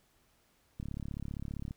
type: click train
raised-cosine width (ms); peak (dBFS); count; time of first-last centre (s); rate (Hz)
5; -27; 33; 0.8-1.709; 35.2
effects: pink hiss -70 dBFS RMS until 1.76 s